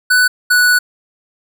square tone pair in turn, 1492 / 1477.4 Hz, F#6 / F#6, +14 / -3 cents, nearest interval unison, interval 17 cents, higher first, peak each -9 dBFS, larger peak neither, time 0.1-0.28 / 0.5-0.79 s, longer second, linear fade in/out 10 ms, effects none

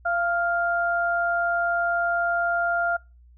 sine tone pair together, 688 / 1400 Hz, F5 / F6, -26 / +4 cents, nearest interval octave, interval 1230 cents, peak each -24 dBFS, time 0.05-2.97 s, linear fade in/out 10 ms, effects noise-tail reverb RT60 0.3 s tail -26 dB re dry + added 60 Hz sine -49 dBFS peak until 3.37 s

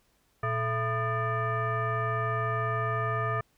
sine tone with frequency modulation, 669 Hz, E5, 25 cents sharp, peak -26 dBFS, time 0.43-3.41 s, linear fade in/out 5 ms, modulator 552 Hz, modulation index 1.8, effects pink hiss -69 dBFS RMS until 3.57 s

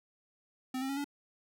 square tone with pitch steps, 258.1 / 266.9 / 276 / 285.4 Hz, C4 / C4 / C#4 / D4, -23 / +35 / -7 / -49 cents, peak -34 dBFS, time 0.74-1.044 s, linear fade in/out 5 ms, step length 76 ms, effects none

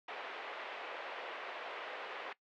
pink band-pass noise, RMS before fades -45 dBFS, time 0.08-2.33 s, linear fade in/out 5 ms, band 460 to 3000 Hz, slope 24 dB/octave, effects noise-tail reverb RT60 0.1 s tail -19 dB re dry

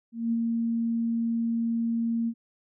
sine tone with ADSR envelope, 230.6 Hz, A#3, 19 cents flat, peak -22 dBFS, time 0.12-2.34 s, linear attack 200 ms, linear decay 42 ms, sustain -2 dB, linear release 62 ms, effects none

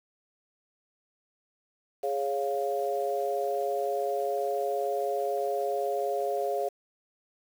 sine chord, Db major, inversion second, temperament equal, 415.3 / 554.4 / 698.5 Hz, Ab4 / Db5 / F5, 0 / 0 / 0 cents, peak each -31 dBFS, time 2.03-6.69 s, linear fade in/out 10 ms, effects 8-bit

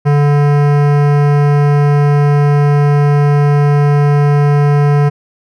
sine tone with hard clipping, 145 Hz, D3, 22 cents flat, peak -9 dBFS, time 0.05-5.1 s, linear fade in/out 20 ms, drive 18 dB, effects none

